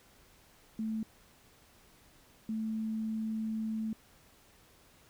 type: tone bursts at uneven times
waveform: sine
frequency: 220 Hz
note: A3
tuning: in tune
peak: -32 dBFS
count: 2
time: 0.79-1.03 / 2.49-3.93 s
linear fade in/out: 2 ms
effects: pink hiss -62 dBFS RMS until 5.09 s